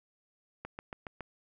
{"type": "click train", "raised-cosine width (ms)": 0.5, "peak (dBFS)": -25, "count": 5, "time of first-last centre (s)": [0.65, 1.207], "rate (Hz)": 7.18, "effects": []}